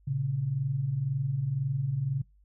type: tone pair together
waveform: sine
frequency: 116.04 / 138 Hz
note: A#2 / C#3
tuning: -7 / -7 cents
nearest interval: minor third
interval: 300 cents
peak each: -34 / -27 dBFS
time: 0.07-2.22 s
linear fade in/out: 10 ms
effects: noise-tail reverb RT60 0.2 s tail -23 dB re dry + added 50 Hz sine -58 dBFS peak until 2.44 s